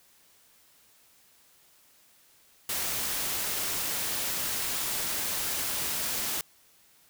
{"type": "noise", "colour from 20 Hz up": "white", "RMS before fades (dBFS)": -31, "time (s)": [2.69, 6.41], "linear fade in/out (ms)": 2, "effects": ["white hiss -61 dBFS RMS until 7.09 s"]}